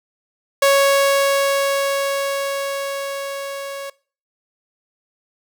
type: tone with level ramp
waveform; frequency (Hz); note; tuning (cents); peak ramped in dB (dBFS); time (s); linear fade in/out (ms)
sawtooth; 554.4; C#5; 0; -7 to -24; 0.62-3.9; 5
effects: noise-tail reverb RT60 0.4 s tail -22 dB re dry